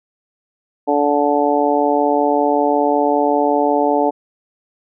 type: harmonic tone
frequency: 145.3 Hz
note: D3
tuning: 18 cents flat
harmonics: 2 / 3 / 4 / 5 / 6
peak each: -19 / -19 / -19 / -19 / -19 dBFS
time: 0.87-4.11 s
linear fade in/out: 20 ms
effects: none